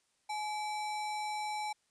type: tone with sample-and-hold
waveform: sine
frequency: 847 Hz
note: G#5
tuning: 34 cents sharp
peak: -34 dBFS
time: 0.29-1.73 s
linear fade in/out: 10 ms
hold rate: 3150 Hz
effects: white hiss -75 dBFS RMS until 1.9 s + resampled to 22050 Hz